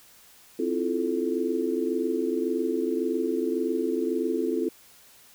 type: chord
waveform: sine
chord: F major seventh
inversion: second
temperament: just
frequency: 261.9 / 327.4 / 349.2 / 436.5 Hz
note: C4 / E4 / F4 / A4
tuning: +2 / -12 / 0 / -14 cents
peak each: -30 / -30 / -29 / -29 dBFS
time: 0.59-4.69 s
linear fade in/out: 5 ms
effects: white hiss -54 dBFS RMS until 5.34 s